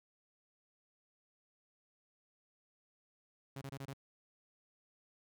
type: tone bursts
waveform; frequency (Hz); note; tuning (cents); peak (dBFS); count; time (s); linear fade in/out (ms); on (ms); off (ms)
sawtooth; 136.9; C#3; -21; -39; 5; 3.56-3.935; 5; 55; 25
effects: none